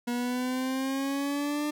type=exponential sweep; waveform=40% pulse; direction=up; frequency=239.9 to 299.4 Hz; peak=-27 dBFS; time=0.07-1.71 s; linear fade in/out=10 ms; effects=none